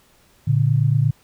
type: tone pair together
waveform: sine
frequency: 115.55 / 144.1 Hz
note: A#2 / D3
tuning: -15 / -33 cents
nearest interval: major third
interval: 382 cents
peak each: -17 dBFS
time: 0.47-1.11 s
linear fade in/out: 10 ms
effects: pink hiss -56 dBFS RMS until 1.23 s